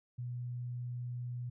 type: tone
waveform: sine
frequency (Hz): 122.5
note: B2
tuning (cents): -14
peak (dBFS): -37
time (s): 0.18-1.5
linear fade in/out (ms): 10
effects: none